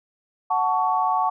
sine chord, F# minor, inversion none, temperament equal with one note detuned, 740 / 880 / 1121.6 Hz, F#5 / A5 / C#6, 0 / 0 / +20 cents, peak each -23 dBFS, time 0.5-1.3 s, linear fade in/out 10 ms, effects none

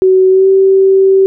sine tone with pitch glide, 375.5 to 385.2 Hz, F#4 to G4, +26 to -30 cents, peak -4 dBFS, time 0.02-1.26 s, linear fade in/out 0 ms, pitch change +44 cents, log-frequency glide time 0.29-0.48 s, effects none

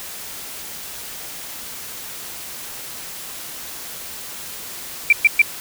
sine tone bursts, 2349 Hz, D7, in tune, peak -7 dBFS, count 3, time 5.1-5.418 s, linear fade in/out 2 ms, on 26 ms, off 120 ms, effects white hiss -33 dBFS RMS until 5.6 s

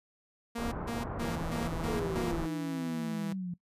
sawtooth tone bursts, 233.7 Hz, A#3, 5 cents sharp, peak -30 dBFS, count 6, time 0.55-2.32 s, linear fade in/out 10 ms, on 170 ms, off 150 ms
pink low-pass noise, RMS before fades -37 dBFS, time 0.58-2.46 s, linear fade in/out 0 ms, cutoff 1300 Hz, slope 24 dB/octave
sawtooth tone, 164 Hz, E3, 9 cents flat, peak -33 dBFS, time 1.21-3.33 s, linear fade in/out 5 ms
sine exponential sweep, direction down, 440 to 172.5 Hz, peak -33 dBFS, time 1.88-3.54 s, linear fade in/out 5 ms
effects noise-tail reverb RT60 0.1 s tail -19 dB re dry + resampled to 32000 Hz

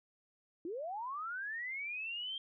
sine linear sweep, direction up, 311.3 to 3199 Hz, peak -38 dBFS, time 0.65-2.38 s, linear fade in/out 2 ms, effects none

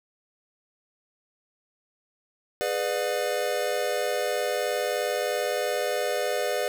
square chord, G# diminished seventh, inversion none, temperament just, 415.3 / 498.4 / 598 / 717.6 Hz, G#4 / B4 / D5 / F5, 0 / +16 / +31 / +47 cents, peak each -33 / -30 / -30 / -34 dBFS, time 2.61-6.68 s, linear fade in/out 0 ms, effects none

